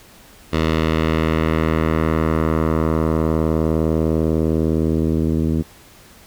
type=tone with low-pass filter sweep; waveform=10% pulse; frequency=79.8 Hz; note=D#2; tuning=44 cents sharp; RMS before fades=-18 dBFS; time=0.52-5.63 s; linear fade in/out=20 ms; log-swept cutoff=3900 to 270 Hz; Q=1.1; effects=pink hiss -46 dBFS RMS until 6.26 s